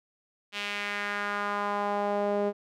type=tone with band-pass filter sweep; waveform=sawtooth; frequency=204.3 Hz; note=G#3; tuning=28 cents flat; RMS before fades=-30 dBFS; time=0.52-2.53 s; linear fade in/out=50 ms; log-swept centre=2900 to 490 Hz; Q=2.1; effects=none